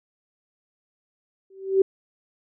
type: tone with exponential growth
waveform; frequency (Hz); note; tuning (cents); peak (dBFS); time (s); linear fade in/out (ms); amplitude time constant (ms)
sine; 385.3; G4; -30; -11; 1.5-1.82; 5; 68
effects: none